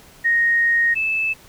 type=tone pair in turn; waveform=sine; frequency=1864.7 / 2623 Hz; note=A#6 / E7; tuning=0 / -9 cents; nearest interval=tritone; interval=591 cents; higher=second; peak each=-14 / -18 dBFS; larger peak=first; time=0.24-0.95 / 0.95-1.34 s; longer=first; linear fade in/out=20 ms; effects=pink hiss -47 dBFS RMS until 1.48 s